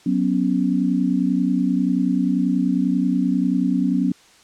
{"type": "chord", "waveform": "sine", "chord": "F# suspended fourth", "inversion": "none", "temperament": "equal", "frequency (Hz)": [185, 246.9, 277.2], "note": ["F#3", "B3", "C#4"], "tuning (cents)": [0, 0, 0], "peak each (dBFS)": -21, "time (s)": [0.06, 4.12], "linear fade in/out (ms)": 5, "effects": ["white hiss -51 dBFS RMS until 4.43 s", "low-pass 7000 Hz 12 dB/octave"]}